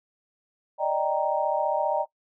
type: chord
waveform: sine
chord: Eb major seventh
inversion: third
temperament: equal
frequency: 587.3 / 622.3 / 784 / 932.3 Hz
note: D5 / Eb5 / G5 / Bb5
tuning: 0 / 0 / 0 / 0 cents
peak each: -28 dBFS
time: 0.78-2.06 s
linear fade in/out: 50 ms
effects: noise-tail reverb RT60 0.1 s tail -19 dB re dry